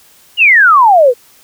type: exponential sweep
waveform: sine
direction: down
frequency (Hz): 2952 to 461.3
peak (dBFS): -3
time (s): 0.37-1.14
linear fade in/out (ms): 50
effects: white hiss -45 dBFS RMS until 1.43 s